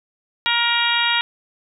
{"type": "harmonic tone", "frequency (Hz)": 471.5, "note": "A#4", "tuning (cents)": 20, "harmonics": [2, 3, 4, 5, 6, 7, 8], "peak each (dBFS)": [-24, -24, -24, -24, -24, -24, -24], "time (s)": [0.46, 1.21], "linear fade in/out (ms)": 0, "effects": []}